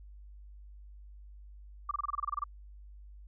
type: tone bursts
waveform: sine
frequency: 1174.7 Hz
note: D6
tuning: in tune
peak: -29 dBFS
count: 12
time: 1.89-2.44 s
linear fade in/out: 5 ms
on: 22 ms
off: 26 ms
effects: added 50 Hz sine -48 dBFS peak until 3.27 s